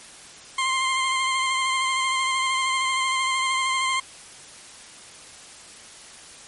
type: tone with vibrato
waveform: 20% pulse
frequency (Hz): 1052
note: C6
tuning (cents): +9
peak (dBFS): -16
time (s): 0.58-4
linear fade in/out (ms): 5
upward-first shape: sine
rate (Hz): 13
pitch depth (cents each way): 21
effects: white hiss -44 dBFS RMS until 6.47 s + MP3 48 kbps